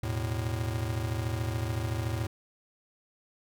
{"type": "chord", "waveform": "square", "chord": "E suspended fourth", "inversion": "none", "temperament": "just", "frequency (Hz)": [82.41, 109.88, 123.61], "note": ["E2", "A2", "B2"], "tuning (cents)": [0, -2, 2], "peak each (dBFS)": [-36, -32, -38], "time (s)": [0.03, 2.27], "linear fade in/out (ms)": 5, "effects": []}